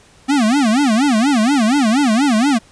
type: tone with vibrato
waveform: square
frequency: 250 Hz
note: B3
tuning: 21 cents sharp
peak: -12 dBFS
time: 0.28-2.59 s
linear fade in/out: 20 ms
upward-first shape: sine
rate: 4.2 Hz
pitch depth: 280 cents each way
effects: pink hiss -48 dBFS RMS until 2.71 s + resampled to 22050 Hz